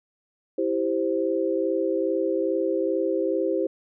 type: chord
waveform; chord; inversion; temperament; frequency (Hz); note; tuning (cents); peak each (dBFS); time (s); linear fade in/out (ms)
sine; C major; first; equal; 329.6 / 392 / 523.3; E4 / G4 / C5; 0 / 0 / 0; -26; 0.58-3.67; 5
effects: none